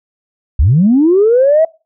sine linear sweep, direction up, 55 to 658 Hz, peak -5 dBFS, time 0.59-1.65 s, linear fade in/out 5 ms, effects noise-tail reverb RT60 0.3 s tail -24 dB re dry + tanh soft clip ceiling -1 dBFS

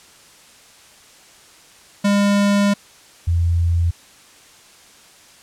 square / sine tone pair in turn, 202.1 / 85.07 Hz, G#3 / F2, -47 / -45 cents, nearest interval octave + minor third, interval 1498 cents, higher first, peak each -14 dBFS, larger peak neither, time 2.04-2.74 / 3.27-3.91 s, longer first, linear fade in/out 10 ms, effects white hiss -47 dBFS RMS until 5.42 s + low-pass 9000 Hz 12 dB/octave

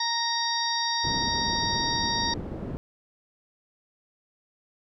harmonic tone, 932.3 Hz, A#5, in tune, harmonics 1 / 2 / 4 / 5 / 6, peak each -29 / -33 / -31 / -31 / -32 dBFS, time 0-2.34 s, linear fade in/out 5 ms
white low-pass noise, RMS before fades -34 dBFS, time 1.04-2.77 s, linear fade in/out 0 ms, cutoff 290 Hz, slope 12 dB/octave
effects none

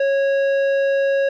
sine tone with tanh clipping, 550 Hz, C#5, 14 cents flat, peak -17 dBFS, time 0-1.29 s, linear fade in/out 5 ms, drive 11 dB, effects none

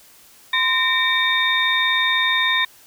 sine tone cluster, 1027 / 1830 / 2304 / 3666 Hz, C6 / A#6 / D7 / A#7, -33 / -32 / -34 / -30 cents, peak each -24 / -20 / -24 / -20 dBFS, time 0.53-2.65 s, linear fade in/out 5 ms, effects white hiss -49 dBFS RMS until 2.86 s

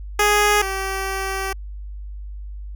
10% pulse tone pair in turn, 415.3 / 386 Hz, G#4 / G4, 0 / -27 cents, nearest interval minor second, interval 127 cents, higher first, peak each -6 / -15 dBFS, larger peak first, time 0.19-0.62 / 0.62-1.53 s, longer second, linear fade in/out 5 ms, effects added 50 Hz sine -30 dBFS peak until 2.75 s

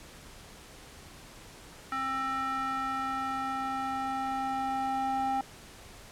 square tone with band-pass filter sweep, 265.7 Hz, C4, 27 cents sharp, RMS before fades -32 dBFS, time 1.92-5.41 s, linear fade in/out 2 ms, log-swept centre 1400 to 860 Hz, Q 3.2, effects pink hiss -50 dBFS RMS until 6.11 s + low-pass 11000 Hz 12 dB/octave

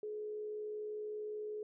sine tone with frequency modulation, 424 Hz, G#4, 36 cents sharp, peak -39 dBFS, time 0.03-1.63 s, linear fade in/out 2 ms, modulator 65.2 Hz, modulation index 0.21, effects none

